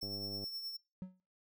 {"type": "tone with tremolo", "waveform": "square", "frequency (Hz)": 5400, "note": "E8", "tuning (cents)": 41, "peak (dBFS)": -39, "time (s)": [0.01, 0.77], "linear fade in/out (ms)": 10, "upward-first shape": "triangle", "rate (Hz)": 9.5, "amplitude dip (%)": 55}
{"type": "click train", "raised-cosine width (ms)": 2, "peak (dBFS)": -34, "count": 42, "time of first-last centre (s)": [0.03, 0.44], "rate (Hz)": 100}
{"type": "tone with exponential decay", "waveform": "triangle", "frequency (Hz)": 185, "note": "F#3", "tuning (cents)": 0, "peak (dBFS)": -35, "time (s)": [1.02, 1.2], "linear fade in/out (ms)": 0, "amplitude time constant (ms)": 39}
{"effects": ["noise-tail reverb RT60 0.3 s tail -24 dB re dry"]}